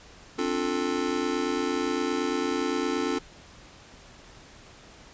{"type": "chord", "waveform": "square", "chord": "D minor seventh", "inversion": "third", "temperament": "just", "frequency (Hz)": [264.3, 293.7, 352.4, 440.5], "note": ["C4", "D4", "F4", "A4"], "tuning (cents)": [18, 0, 16, 2], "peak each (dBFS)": -32, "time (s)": [0.38, 3.19], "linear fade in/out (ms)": 10, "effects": ["pink hiss -50 dBFS RMS until 5.13 s", "resampled to 16000 Hz"]}